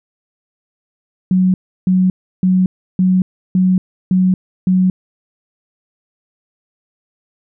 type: tone bursts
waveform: sine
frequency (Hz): 185.1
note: F#3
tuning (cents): +1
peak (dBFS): -9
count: 7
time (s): 1.31-4.9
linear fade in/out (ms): 2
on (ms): 230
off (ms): 330
effects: none